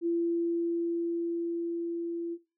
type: tone with level ramp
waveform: sine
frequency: 339 Hz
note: E4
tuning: 49 cents sharp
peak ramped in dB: -25 to -32 dBFS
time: 0.01-2.38 s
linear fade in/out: 50 ms
effects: noise-tail reverb RT60 0.3 s tail -17 dB re dry